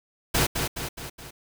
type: noise with echo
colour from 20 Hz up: pink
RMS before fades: -22 dBFS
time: 0.34-0.47 s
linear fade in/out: 10 ms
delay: 210 ms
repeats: 4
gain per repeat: -5 dB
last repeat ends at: 1.31 s
effects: none